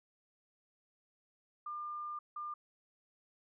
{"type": "tone bursts at uneven times", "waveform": "sine", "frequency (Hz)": 1200, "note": "D6", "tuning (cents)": 37, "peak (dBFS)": -39, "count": 2, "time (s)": [[1.66, 2.19], [2.36, 2.54]], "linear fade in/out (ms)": 5, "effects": []}